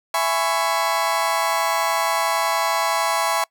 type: chord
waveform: 35% pulse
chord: C# minor seventh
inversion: first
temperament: just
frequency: 665.2 / 831.5 / 997.9 / 1108.7 Hz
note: E5 / G#5 / B5 / C#6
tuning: +16 / +2 / +18 / 0 cents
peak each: -23 dBFS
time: 0.14-3.44 s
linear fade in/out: 2 ms
effects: noise-tail reverb RT60 0.1 s tail -24 dB re dry